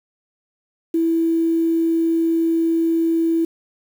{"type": "tone with quantisation", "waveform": "sine", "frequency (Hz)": 329.6, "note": "E4", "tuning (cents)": 0, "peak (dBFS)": -15, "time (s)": [0.94, 3.45], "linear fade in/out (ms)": 5, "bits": 7, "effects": []}